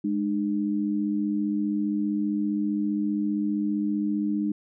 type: tone pair together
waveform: sine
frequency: 207.7 / 302.9 Hz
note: G#3 / D#4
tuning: 0 / -46 cents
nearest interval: perfect fifth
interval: 654 cents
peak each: -26 dBFS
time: 0.04-4.52 s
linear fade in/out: 5 ms
effects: none